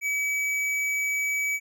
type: tone with tanh clipping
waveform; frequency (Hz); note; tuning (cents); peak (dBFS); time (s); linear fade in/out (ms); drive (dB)
sine; 2283; D7; -50; -26; 0.01-1.6; 50; 14
effects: none